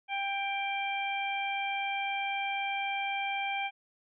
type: harmonic tone with a mistuned harmonic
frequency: 793 Hz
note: G5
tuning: 20 cents sharp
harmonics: 1 / 2 / 3 / 4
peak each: -33 / -43 / -34 / -41 dBFS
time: 0.08-3.71 s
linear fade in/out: 50 ms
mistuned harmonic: 3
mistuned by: -17 cents
effects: none